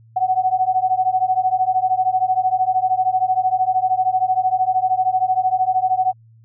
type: beating tone pair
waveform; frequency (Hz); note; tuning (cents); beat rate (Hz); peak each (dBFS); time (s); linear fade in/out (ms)
sine; 740 / 753; F#5 / F#5; 0 / +30; 13; -18; 0.16-6.13; 10
effects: added 113 Hz sine -46 dBFS peak until 6.44 s